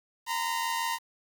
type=tone pair together; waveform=sawtooth; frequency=928 / 1013.9 Hz; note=A#5 / B5; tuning=-8 / +45 cents; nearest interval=major second; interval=153 cents; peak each=-26 / -30 dBFS; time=0.26-0.99 s; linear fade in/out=50 ms; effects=8-bit